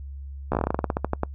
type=slowing click train; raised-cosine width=1 ms; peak=-9 dBFS; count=17; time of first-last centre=0.52-1.234 s; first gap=14 ms; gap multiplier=1.14; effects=noise-tail reverb RT60 0.1 s tail -25 dB re dry + added 69 Hz sine -34 dBFS peak until 1.34 s